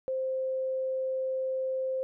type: tone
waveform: sine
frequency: 523.3 Hz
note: C5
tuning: in tune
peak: -28 dBFS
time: 0.08-2.03 s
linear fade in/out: 0 ms
effects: none